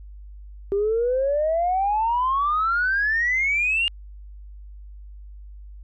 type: exponential sweep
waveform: sine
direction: up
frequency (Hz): 392 to 2848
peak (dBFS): -18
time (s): 0.72-3.88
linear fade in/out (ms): 0
effects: tanh soft clip ceiling -14 dBFS + added 50 Hz sine -38 dBFS peak until 5.83 s

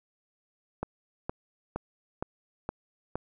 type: click train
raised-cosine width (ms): 1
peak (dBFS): -17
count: 6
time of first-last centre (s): 0.83-3.156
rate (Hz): 2.15
effects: none

